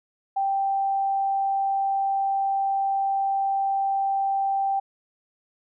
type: tone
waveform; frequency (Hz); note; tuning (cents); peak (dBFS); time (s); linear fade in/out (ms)
sine; 784; G5; 0; -21; 0.36-4.8; 10
effects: none